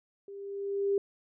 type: tone with level ramp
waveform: sine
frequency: 398.4 Hz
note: G4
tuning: 28 cents sharp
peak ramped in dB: -42 to -23 dBFS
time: 0.28-0.98 s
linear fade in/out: 2 ms
effects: none